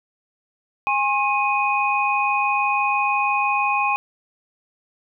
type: tone cluster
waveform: sine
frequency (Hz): 821 / 1075 / 2497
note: G#5 / C6 / D#7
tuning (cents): -20 / +47 / +6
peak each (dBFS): -22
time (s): 0.87-3.96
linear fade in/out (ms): 0
effects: none